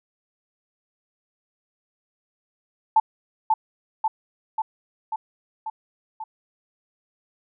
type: tone with echo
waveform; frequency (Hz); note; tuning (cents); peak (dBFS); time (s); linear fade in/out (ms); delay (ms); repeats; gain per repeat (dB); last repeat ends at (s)
sine; 880; A5; 0; -12; 2.96-3; 5; 540; 6; -3; 6.24
effects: none